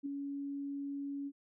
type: tone with ADSR envelope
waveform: sine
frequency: 280.9 Hz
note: C#4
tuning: 23 cents sharp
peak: -33 dBFS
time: 0.03-1.32 s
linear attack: 30 ms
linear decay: 4 ms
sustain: -4 dB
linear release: 51 ms
effects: none